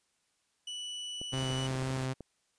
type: tone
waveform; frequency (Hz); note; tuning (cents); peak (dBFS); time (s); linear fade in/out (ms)
40% pulse; 2960; F#7; 0; -37; 0.67-1.67; 5
type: clicks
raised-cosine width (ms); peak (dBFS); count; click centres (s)
2; -30; 10; 1.215 / 1.335 / 1.428 / 1.504 / 1.71 / 1.754 / 1.824 / 1.906 / 1.972 / 2.207
type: tone with vibrato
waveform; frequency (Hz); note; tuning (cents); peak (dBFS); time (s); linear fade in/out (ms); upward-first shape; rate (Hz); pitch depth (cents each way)
sawtooth; 131.2; C3; +5; -28; 1.32-2.14; 20; square; 3.8; 8
type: noise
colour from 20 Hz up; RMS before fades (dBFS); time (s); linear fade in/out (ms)
pink; -46; 1.37-2.06; 5
effects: white hiss -75 dBFS RMS until 2.58 s + resampled to 22050 Hz